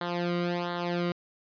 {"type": "tone with flanger", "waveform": "sawtooth", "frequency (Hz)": 174.61, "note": "F3", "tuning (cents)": 0, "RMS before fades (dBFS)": -30, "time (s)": [0.01, 1.12], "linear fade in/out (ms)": 2, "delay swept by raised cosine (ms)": [0.39, 1.19], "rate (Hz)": 1.4, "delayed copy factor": -0.85, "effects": ["resampled to 11025 Hz"]}